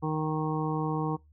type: harmonic tone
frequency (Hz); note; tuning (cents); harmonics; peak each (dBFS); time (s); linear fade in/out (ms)
155.6; D#3; 0; 1 / 2 / 3 / 5 / 6 / 7; -30 / -33 / -35 / -37 / -38 / -38; 0.02-1.17; 20
effects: noise-tail reverb RT60 0.2 s tail -23 dB re dry + added 75 Hz sine -56 dBFS peak until 1.32 s